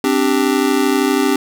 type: chord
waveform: square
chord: C suspended second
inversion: none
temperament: just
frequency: 261.6 / 294.3 / 392.4 Hz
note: C4 / D4 / G4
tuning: 0 / +4 / +2 cents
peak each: -18 dBFS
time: 0.04-1.36 s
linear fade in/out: 2 ms
effects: none